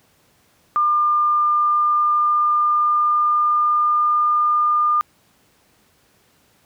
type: tone with pitch glide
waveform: sine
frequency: 1200 to 1207.6 Hz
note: D6 to D6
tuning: +37 to +48 cents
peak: -14 dBFS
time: 0.76-5.01 s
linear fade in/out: 0 ms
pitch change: +11 cents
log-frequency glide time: 1.29-4.31 s
effects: pink hiss -58 dBFS RMS until 6.65 s + high-pass 80 Hz 12 dB/octave